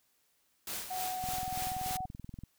white noise with tremolo, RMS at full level -38 dBFS, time 0.67-1.97 s, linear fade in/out 2 ms, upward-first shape sine, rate 3.4 Hz, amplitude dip 60%
sine tone with pitch glide, 740 to 747.3 Hz, F#5 to F#5, 0 to +17 cents, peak -35 dBFS, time 0.9-2.06 s, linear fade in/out 10 ms, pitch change +17 cents, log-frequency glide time 1.11-1.85 s
click train, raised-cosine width 5 ms, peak -32 dBFS, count 26, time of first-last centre 1.24-2.436 s, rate 20.9 Hz
effects white hiss -73 dBFS RMS until 2.58 s

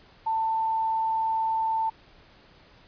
sine tone, 891 Hz, A5, 22 cents sharp, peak -23 dBFS, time 0.26-1.9 s, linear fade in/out 10 ms, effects pink hiss -55 dBFS RMS until 2.87 s + resampled to 11025 Hz

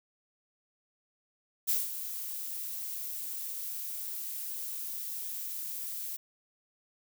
violet noise with ADSR envelope, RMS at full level -27 dBFS, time 1.67-6.17 s, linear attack 24 ms, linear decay 180 ms, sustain -11 dB, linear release 12 ms, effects none

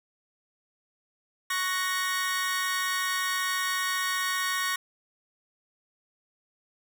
sawtooth chord, F# major, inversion second, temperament equal, 1108.7 / 1480 / 1864.7 Hz, C#6 / F#6 / A#6, 0 / 0 / 0 cents, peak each -27 / -31 / -26 dBFS, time 1.5-4.76 s, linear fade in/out 5 ms, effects none

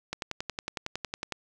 click train, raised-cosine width 0.2 ms, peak -15 dBFS, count 14, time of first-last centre 0.13-1.323 s, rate 10.9 Hz, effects none

